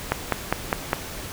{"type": "click train", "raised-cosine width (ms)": 0.5, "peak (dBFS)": -4, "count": 5, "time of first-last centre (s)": [0.12, 0.931], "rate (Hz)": 4.93, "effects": ["pink hiss -35 dBFS RMS until 1.32 s"]}